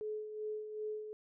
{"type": "tone with tremolo", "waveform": "sine", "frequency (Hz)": 427.7, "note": "A4", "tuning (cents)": -49, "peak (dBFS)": -36, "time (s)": [0.01, 1.13], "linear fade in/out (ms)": 0, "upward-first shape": "sine", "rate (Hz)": 2.6, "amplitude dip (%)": 55, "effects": []}